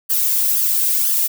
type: noise with flanger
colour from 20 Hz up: violet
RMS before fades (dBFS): -17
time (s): 0.09-1.28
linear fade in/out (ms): 20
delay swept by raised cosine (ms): 0.62 to 1.92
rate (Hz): 2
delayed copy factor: +0.6
effects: none